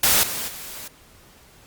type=noise with level steps; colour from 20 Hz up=white; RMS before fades=-17 / -28 / -36 dBFS; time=0.03-0.88 s; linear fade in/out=5 ms; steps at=0.23 / 0.48 s; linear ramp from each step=2 ms; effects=pink hiss -51 dBFS RMS until 1.66 s + Opus 48 kbps